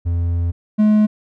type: tone pair in turn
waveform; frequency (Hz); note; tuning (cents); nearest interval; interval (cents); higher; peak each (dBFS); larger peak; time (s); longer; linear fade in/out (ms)
triangle; 85.6 / 212.6; F2 / G#3; -34 / +41; octave + major third; 1575; second; -14 / -8; second; 0.05-0.52 / 0.78-1.07; first; 20
effects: none